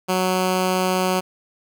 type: tone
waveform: 10% pulse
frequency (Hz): 185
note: F#3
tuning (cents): 0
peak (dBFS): -10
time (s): 0.08-1.21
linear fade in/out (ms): 20
effects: none